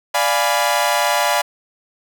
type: chord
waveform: sawtooth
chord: D diminished seventh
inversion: none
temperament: equal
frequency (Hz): 587.3 / 698.5 / 830.6 / 987.8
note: D5 / F5 / Ab5 / Cb6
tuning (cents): 0 / 0 / 0 / 0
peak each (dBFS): -17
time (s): 0.14-1.42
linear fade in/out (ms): 10
effects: none